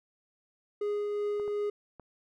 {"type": "tone with tremolo", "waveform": "triangle", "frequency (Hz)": 413.6, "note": "G#4", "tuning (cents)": -7, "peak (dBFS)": -26, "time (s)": [0.81, 1.7], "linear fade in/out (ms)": 5, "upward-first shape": "triangle", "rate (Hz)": 2.7, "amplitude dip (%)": 25}
{"type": "clicks", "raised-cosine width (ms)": 1, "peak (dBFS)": -33, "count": 3, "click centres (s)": [1.398, 1.479, 1.997]}
{"effects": []}